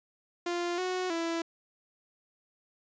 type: tone with pitch steps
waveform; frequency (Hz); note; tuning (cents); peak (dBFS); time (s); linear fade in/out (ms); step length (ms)
sawtooth; 348.2 / 367.5 / 332.8; F4 / F#4 / E4; -5 / -12 / +17; -26; 0.46-1.42; 5; 320
effects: resampled to 16000 Hz